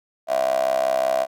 15% pulse tone with high-pass filter, 65.41 Hz, C2, in tune, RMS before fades -21 dBFS, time 0.27-1.27 s, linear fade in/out 50 ms, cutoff 660 Hz, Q 10, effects none

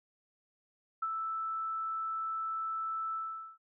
sine tone with ADSR envelope, 1318.5 Hz, E6, in tune, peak -29 dBFS, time 1.02-3.58 s, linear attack 8 ms, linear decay 41 ms, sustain -4 dB, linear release 440 ms, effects none

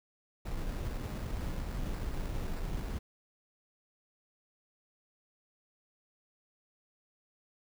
brown noise with sample-and-hold, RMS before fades -36 dBFS, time 0.45-2.99 s, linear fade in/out 10 ms, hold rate 3150 Hz, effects none

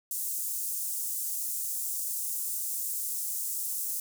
pink high-pass noise, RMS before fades -33 dBFS, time 0.11-4 s, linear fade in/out 2 ms, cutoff 7800 Hz, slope 24 dB/octave, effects none

